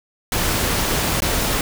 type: noise with dropouts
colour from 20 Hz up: pink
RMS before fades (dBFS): -20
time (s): 0.32-1.61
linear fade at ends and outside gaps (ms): 2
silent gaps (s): 1.204-1.22
effects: none